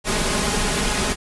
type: noise with comb filter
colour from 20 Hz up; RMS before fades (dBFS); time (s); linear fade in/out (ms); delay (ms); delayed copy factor
pink; -21; 0.04-1.16; 50; 4.8; +0.6
effects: resampled to 24000 Hz